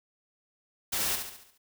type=noise with echo; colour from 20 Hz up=white; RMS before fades=-30 dBFS; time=0.92-1.16 s; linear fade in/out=10 ms; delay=70 ms; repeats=6; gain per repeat=-6 dB; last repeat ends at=1.58 s; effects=none